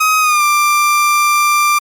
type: tone with pitch glide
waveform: 30% pulse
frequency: 1263 to 1185.2 Hz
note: D#6 to D6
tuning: +26 to +15 cents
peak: -7 dBFS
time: 0-1.79 s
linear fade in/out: 10 ms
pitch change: -111 cents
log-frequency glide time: 0.2-0.43 s
effects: Opus 48 kbps